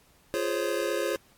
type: chord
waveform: square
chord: Db major seventh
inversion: first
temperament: just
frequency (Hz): 346.5 / 415.8 / 519.7 / 554.4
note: F4 / Ab4 / C5 / Db5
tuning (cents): -14 / +2 / -12 / 0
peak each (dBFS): -33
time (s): 0.34-1.16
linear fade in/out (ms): 0
effects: pink hiss -61 dBFS RMS until 1.37 s + AAC 64 kbps